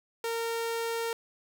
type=tone; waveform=sawtooth; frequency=460 Hz; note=A#4; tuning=23 cents flat; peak=-26 dBFS; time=0.24-1.13 s; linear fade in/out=2 ms; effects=none